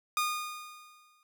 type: tone with exponential decay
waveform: sawtooth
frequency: 1224 Hz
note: D#6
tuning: 29 cents flat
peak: -22 dBFS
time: 0.17-1.23 s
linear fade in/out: 1 ms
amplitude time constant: 230 ms
effects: none